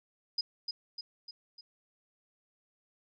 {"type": "tone with echo", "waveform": "sine", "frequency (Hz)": 4978, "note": "D#8", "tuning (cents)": 0, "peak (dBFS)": -28, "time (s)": [0.38, 0.41], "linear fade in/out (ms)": 5, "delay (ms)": 300, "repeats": 4, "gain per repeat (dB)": -5, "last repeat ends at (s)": 1.61, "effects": []}